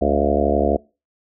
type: harmonic tone with a mistuned harmonic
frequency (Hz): 72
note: D2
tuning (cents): -34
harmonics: 1 / 3 / 4 / 5 / 6 / 7 / 8 / 9 / 10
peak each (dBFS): -24 / -24 / -24 / -24 / -24 / -24 / -24 / -24 / -24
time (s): 0.01-0.77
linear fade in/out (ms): 10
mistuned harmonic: 10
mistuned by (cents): -62
effects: noise-tail reverb RT60 0.3 s tail -24 dB re dry